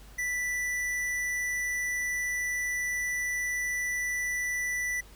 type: tone with hard clipping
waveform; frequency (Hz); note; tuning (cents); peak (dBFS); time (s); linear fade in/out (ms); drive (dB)
sine; 1975.5; B6; 0; -30; 0.18-5.01; 10; 13
effects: added 50 Hz sine -49 dBFS peak until 5.15 s + pink hiss -55 dBFS RMS until 5.15 s